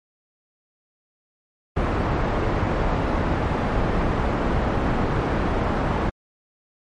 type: low-pass noise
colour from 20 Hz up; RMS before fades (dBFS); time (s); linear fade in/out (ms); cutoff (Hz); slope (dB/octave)
pink; -22; 1.76-6.1; 10; 1300; 12
effects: MP3 48 kbps